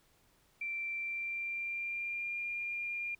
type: tone with pitch glide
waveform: sine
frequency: 2349 to 2403 Hz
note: D7 to D7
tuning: 0 to +39 cents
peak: -35 dBFS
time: 0.61-3.15 s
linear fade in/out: 5 ms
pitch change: +39 cents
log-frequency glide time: 0.97-2.38 s
effects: pink hiss -69 dBFS RMS until 3.19 s